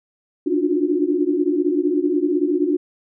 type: tone cluster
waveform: sine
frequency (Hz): 290.4 / 301 / 349.1 / 364.8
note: D4 / D4 / F4 / F#4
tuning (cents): -19 / +43 / -1 / -24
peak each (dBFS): -22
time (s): 0.46-2.77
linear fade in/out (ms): 10
effects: none